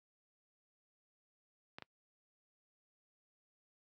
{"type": "clicks", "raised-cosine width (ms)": 0.3, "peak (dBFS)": -30, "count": 2, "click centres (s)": [1.785, 1.823], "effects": ["noise-tail reverb RT60 0.1 s tail -26 dB re dry", "high-pass 100 Hz 12 dB/octave"]}